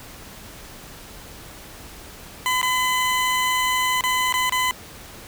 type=tone with dropouts; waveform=20% pulse; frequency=1011 Hz; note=B5; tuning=40 cents sharp; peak=-14 dBFS; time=2.46-4.71 s; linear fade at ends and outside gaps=0 ms; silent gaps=2.615-2.629 / 4.009-4.038 / 4.325-4.34 / 4.495-4.523 s; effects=pink hiss -41 dBFS RMS until 5.27 s